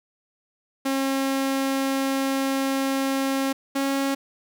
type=tone pair in turn; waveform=sawtooth; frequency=270 / 273.9 Hz; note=C#4 / C#4; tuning=-45 / -21 cents; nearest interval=unison; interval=24 cents; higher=second; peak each=-18 dBFS; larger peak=neither; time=0.85-3.53 / 3.75-4.15 s; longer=first; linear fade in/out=10 ms; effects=none